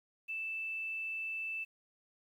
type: tone with quantisation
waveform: sine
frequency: 2643 Hz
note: E7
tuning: 4 cents sharp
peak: -36 dBFS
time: 0.28-1.65 s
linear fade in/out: 20 ms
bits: 11
effects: none